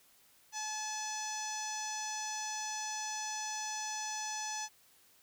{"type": "tone with low-pass filter", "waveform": "sawtooth", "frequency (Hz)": 860, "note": "A5", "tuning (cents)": -40, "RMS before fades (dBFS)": -39, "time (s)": [0.52, 4.69], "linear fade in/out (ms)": 50, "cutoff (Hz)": 6200, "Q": 8.6, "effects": ["white hiss -65 dBFS RMS until 5.22 s"]}